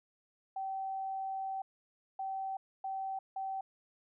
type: tone bursts at uneven times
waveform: sine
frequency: 771 Hz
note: G5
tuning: 29 cents flat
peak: -35 dBFS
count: 4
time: 0.56-1.62 / 2.19-2.57 / 2.84-3.19 / 3.36-3.61 s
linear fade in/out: 5 ms
effects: none